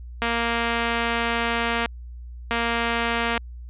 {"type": "tone pair in turn", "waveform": "5% pulse", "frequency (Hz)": [233.1, 233.1], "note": ["A#3", "A#3"], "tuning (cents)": [0, 0], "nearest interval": "unison", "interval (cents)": 0, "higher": "neither", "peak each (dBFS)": -10, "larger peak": "neither", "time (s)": [[0.22, 1.86], [2.51, 3.38]], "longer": "first", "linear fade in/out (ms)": 0, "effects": ["added 60 Hz sine -35 dBFS peak until 3.69 s", "resampled to 8000 Hz"]}